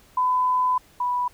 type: tone pair in turn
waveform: sine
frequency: 1006 / 985.3 Hz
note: B5 / B5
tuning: +32 / -4 cents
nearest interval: unison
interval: 36 cents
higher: first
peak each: -18 / -21 dBFS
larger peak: first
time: 0.17-0.78 / 1-1.28 s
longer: first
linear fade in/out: 5 ms
effects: pink hiss -55 dBFS RMS until 1.33 s